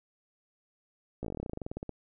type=slowing click train; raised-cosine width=2 ms; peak=-23 dBFS; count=20; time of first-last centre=1.23-1.893 s; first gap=16 ms; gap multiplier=1.08; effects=none